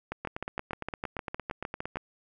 two click trains, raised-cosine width 0.5 ms, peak -19 / -18 dBFS, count 16 / 13, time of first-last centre 0.25-1.97 / 0.12-1.958 s, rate 8.72 / 6.53 Hz, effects none

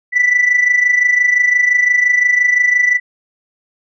sine tone with amplitude modulation, 1975.5 Hz, B6, in tune, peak -5 dBFS, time 0.12-3 s, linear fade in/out 50 ms, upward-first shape sine, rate 25.8 Hz, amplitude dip 70%, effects tanh soft clip ceiling -5 dBFS

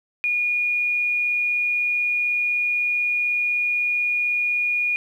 sine tone, 2441 Hz, D#7, 34 cents flat, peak -19 dBFS, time 0.24-4.96 s, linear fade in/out 0 ms, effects 9-bit

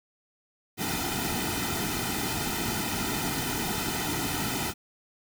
pink noise with comb filter, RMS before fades -30 dBFS, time 0.77-4.74 s, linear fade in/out 50 ms, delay 1.8 ms, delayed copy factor -0.85, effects none

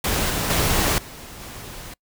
pink noise with level steps, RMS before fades -22 / -24 / -20 / -39 / -37 dBFS, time 0.04-1.94 s, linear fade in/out 5 ms, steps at 0.3 / 0.5 / 0.98 / 1.4 s, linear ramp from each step 2 ms, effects noise-tail reverb RT60 0.1 s tail -26 dB re dry

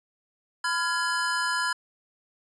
square chord, F diminished, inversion second, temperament just, 1005.8 / 1396.9 / 1676.3 Hz, Cb6 / F6 / Ab6, +31 / 0 / +16 cents, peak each -30 dBFS, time 0.64-1.73 s, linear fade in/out 5 ms, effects resampled to 24000 Hz

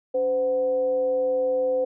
sine tone with frequency modulation, 513 Hz, C5, 34 cents flat, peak -20 dBFS, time 0.14-1.85 s, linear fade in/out 10 ms, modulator 231 Hz, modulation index 0.28, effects none

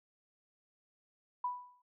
sine tone with exponential decay, 987.8 Hz, B5, in tune, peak -30 dBFS, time 1.44-1.82 s, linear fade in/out 5 ms, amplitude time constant 81 ms, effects none

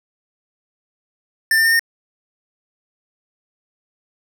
square tone with pitch steps, 1786 / 1801.5 / 1817.2 / 1833 Hz, A6 / A6 / A#6 / A#6, +25 / +40 / -45 / -30 cents, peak -13 dBFS, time 1.51-1.794 s, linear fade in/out 2 ms, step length 71 ms, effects none

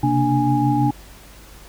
sine tone cluster, 129.1 / 135.3 / 232.4 / 293.4 / 828 Hz, C3 / C#3 / A#3 / D4 / G#5, -23 / -42 / -5 / -2 / -5 cents, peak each -20 / -28 / -25 / -19 / -21 dBFS, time 0.03-0.91 s, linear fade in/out 5 ms, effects added 50 Hz sine -43 dBFS peak until 1.68 s + pink hiss -45 dBFS RMS until 1.68 s

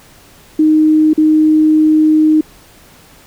sine tone with dropouts, 310.1 Hz, D#4, 6 cents flat, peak -6 dBFS, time 0.59-2.41 s, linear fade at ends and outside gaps 5 ms, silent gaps 1.134-1.177 s, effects pink hiss -43 dBFS RMS until 3.26 s

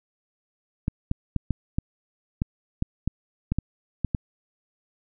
clicks, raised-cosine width 5 ms, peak -11 dBFS, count 12, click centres 0.881 / 1.114 / 1.363 / 1.507 / 1.785 / 2.419 / 2.824 / 3.076 / 3.52 / 3.586 / 4.047 / 4.148 s, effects none

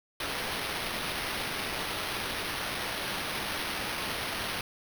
white noise with sample-and-hold, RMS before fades -34 dBFS, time 0.2-4.61 s, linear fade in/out 2 ms, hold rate 7350 Hz, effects none

